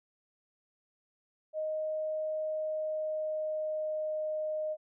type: tone with pitch glide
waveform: sine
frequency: 622.3 to 618 Hz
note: D#5 to D#5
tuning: 0 to -12 cents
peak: -31 dBFS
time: 1.53-4.77 s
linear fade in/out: 50 ms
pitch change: -12 cents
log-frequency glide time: 2.45-4.21 s
effects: none